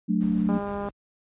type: chord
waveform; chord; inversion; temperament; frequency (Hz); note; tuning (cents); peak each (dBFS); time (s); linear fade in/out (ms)
sine; D major; first; equal; 185 / 220 / 293.7; F#3 / A3 / D4; 0 / 0 / 0; -24 / -24 / -29; 0.08-0.59; 20
type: noise with tremolo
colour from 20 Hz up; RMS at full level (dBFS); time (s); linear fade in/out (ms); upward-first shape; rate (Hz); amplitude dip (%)
brown; -37; 0.2-0.91; 20; sine; 6.3; 25
type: click train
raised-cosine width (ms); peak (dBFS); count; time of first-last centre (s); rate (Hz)
1; -19; 81; 0.49-0.886; 202
effects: high-pass 60 Hz 12 dB/octave + resampled to 8000 Hz